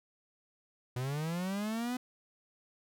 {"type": "linear sweep", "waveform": "45% pulse", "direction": "up", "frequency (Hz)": [121.2, 253.9], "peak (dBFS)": -33, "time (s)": [0.96, 1.97], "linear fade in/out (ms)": 5, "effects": []}